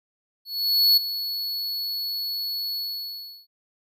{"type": "tone with ADSR envelope", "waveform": "square", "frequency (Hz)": 4396, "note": "C#8", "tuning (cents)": -15, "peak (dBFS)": -14, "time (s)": [0.45, 3.47], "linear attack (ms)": 520, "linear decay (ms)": 11, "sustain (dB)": -13, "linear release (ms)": 710, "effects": []}